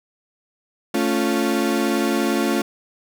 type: chord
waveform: 35% pulse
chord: A augmented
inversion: none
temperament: equal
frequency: 220 / 277.2 / 349.2 Hz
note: A3 / C#4 / E#4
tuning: 0 / 0 / 0 cents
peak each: -21 dBFS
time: 0.94-2.62 s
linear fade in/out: 5 ms
effects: none